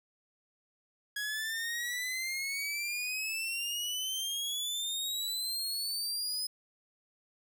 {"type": "exponential sweep", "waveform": "sawtooth", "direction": "up", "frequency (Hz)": [1661.2, 5070], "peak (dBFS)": -30, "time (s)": [1.16, 6.47], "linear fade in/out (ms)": 5, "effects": []}